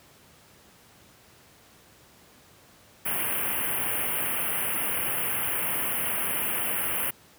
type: band-stop noise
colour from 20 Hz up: white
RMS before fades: -28 dBFS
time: 3.05-7.11 s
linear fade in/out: 10 ms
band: 3100 to 9400 Hz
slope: 96 dB/octave
effects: pink hiss -55 dBFS RMS until 7.38 s + high-pass 80 Hz 12 dB/octave